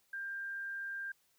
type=tone; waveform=sine; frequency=1592 Hz; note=G6; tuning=26 cents sharp; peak=-38 dBFS; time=0.13-1.12 s; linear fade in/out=5 ms; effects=white hiss -73 dBFS RMS until 1.38 s